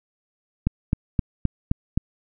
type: click train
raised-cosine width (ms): 5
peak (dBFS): -7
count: 6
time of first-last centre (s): 0.67-1.975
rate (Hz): 3.83
effects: none